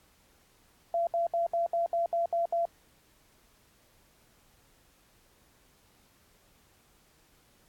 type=tone bursts; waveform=sine; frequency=680 Hz; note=F5; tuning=46 cents flat; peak=-25 dBFS; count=9; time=0.94-2.654 s; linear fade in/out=2 ms; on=130 ms; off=68 ms; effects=pink hiss -64 dBFS RMS until 7.68 s + AAC 64 kbps